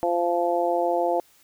harmonic tone, 173.2 Hz, F3, 14 cents flat, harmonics 2 / 3 / 4 / 5, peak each -27 / -25 / -24 / -29 dBFS, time 0.03-1.2 s, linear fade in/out 0 ms, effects white hiss -58 dBFS RMS until 1.43 s

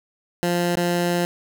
15% pulse tone with dropouts, 174.61 Hz, F3, in tune, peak -13 dBFS, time 0.43-1.25 s, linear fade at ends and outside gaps 0 ms, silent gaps 0.756-0.771 s, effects none

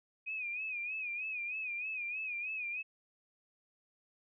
sine tone with vibrato, 2489 Hz, D#7, in tune, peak -36 dBFS, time 0.26-2.83 s, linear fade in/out 20 ms, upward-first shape sine, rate 3.2 Hz, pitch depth 87 cents each way, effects none

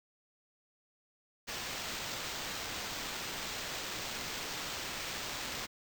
blue noise with sample-and-hold, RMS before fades -40 dBFS, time 1.47-5.67 s, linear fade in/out 20 ms, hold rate 11025 Hz, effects none

